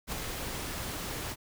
pink noise with ADSR envelope, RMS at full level -33 dBFS, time 0.07-1.36 s, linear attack 53 ms, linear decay 9 ms, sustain -4 dB, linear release 45 ms, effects none

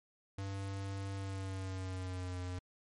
square tone with pitch glide, 98 to 90.39 Hz, G2 to F#2, 0 to -40 cents, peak -39 dBFS, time 0.38-2.59 s, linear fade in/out 5 ms, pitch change -140 cents, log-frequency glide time 1.15-2.36 s, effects MP3 48 kbps

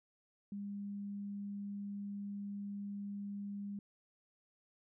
sine tone, 201.8 Hz, G#3, 49 cents flat, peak -40 dBFS, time 0.52-3.79 s, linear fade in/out 2 ms, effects none

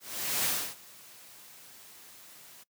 white noise with ADSR envelope, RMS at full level -28 dBFS, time 0-2.64 s, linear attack 460 ms, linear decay 290 ms, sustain -24 dB, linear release 16 ms, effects noise-tail reverb RT60 0.1 s tail -20 dB re dry + high-pass 100 Hz 12 dB/octave

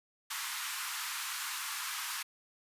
pink high-pass noise, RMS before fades -38 dBFS, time 0.3-2.23 s, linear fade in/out 10 ms, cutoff 980 Hz, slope 48 dB/octave, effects resampled to 32000 Hz

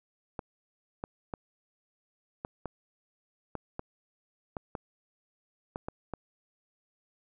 clicks, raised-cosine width 1 ms, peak -21 dBFS, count 12, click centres 0.392 / 1.039 / 1.338 / 2.449 / 2.657 / 3.553 / 3.794 / 4.568 / 4.752 / 5.759 / 5.885 / 6.137 s, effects none

